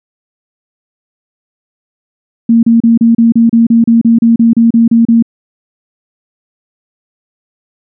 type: tone bursts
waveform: sine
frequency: 230.5 Hz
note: A#3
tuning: 19 cents flat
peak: -3 dBFS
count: 16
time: 2.49-5.225 s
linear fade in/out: 5 ms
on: 140 ms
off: 33 ms
effects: none